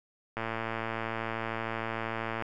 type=click train; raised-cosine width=0.5 ms; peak=-18 dBFS; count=233; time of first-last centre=0.37-2.423 s; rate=113 Hz; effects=none